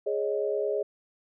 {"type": "chord", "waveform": "sine", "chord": "Ab suspended fourth", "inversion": "none", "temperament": "just", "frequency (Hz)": [415.3, 553.7, 623], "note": ["Ab4", "Db5", "Eb5"], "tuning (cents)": [0, -2, 2], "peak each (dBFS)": [-28, -31, -32], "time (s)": [0.06, 0.83], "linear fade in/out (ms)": 10, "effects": []}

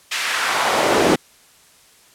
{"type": "noise with high-pass filter sweep", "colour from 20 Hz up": "brown", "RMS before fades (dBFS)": -18, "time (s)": [0.11, 1.16], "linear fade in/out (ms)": 10, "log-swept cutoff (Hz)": [2600, 300], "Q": 1.3, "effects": ["white hiss -51 dBFS RMS until 2.14 s", "low-pass 11000 Hz 12 dB/octave"]}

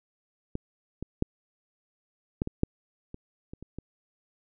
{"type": "clicks", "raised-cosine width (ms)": 3, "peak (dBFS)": [-18, -21, -11, -14, -19, -9, -26, -27, -29, -24], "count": 10, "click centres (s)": [0.554, 1.026, 1.224, 2.419, 2.474, 2.634, 3.144, 3.535, 3.626, 3.786], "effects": []}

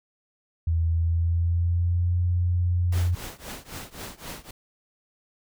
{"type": "tone with pitch glide", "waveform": "sine", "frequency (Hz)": [82.41, 88.32], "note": ["E2", "F2"], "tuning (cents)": [0, 20], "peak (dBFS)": -20, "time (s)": [0.67, 3.15], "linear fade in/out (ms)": 5, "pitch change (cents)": 120, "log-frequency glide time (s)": [0.87, 2.17]}
{"type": "noise with tremolo", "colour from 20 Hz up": "pink", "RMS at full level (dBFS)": -35, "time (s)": [2.92, 4.51], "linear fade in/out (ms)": 5, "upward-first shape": "triangle", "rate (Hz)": 3.8, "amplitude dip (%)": 95}
{"effects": []}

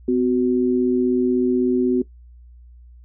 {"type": "tone pair together", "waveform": "sine", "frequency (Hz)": [254, 370.2], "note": ["B3", "F#4"], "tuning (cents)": [49, 1], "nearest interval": "perfect fifth", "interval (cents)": 652, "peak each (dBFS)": -18, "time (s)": [0.08, 2.02], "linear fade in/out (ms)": 5, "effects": ["noise-tail reverb RT60 0.1 s tail -17 dB re dry", "added 60 Hz sine -42 dBFS peak until 3.04 s"]}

